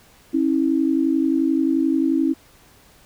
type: tone pair together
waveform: sine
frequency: 271.4 / 322.8 Hz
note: C#4 / E4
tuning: -36 / -36 cents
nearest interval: minor third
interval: 300 cents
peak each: -19 dBFS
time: 0.33-2.34 s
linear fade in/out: 20 ms
effects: pink hiss -52 dBFS RMS until 3.05 s